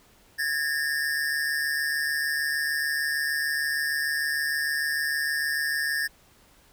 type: tone pair together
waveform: square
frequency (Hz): 1661.4 / 1808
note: G#6 / A6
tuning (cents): 0 / +47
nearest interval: minor second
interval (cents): 147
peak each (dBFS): -29 / -28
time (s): 0.38-6.08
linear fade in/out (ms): 20
effects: pink hiss -58 dBFS RMS until 6.72 s